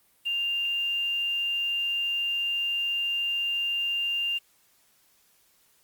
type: tone with quantisation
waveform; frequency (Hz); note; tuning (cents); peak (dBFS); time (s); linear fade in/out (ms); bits
sine; 2794; F7; 0; -25; 0.25-4.39; 20; 8
effects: white hiss -64 dBFS RMS until 5.83 s + Opus 32 kbps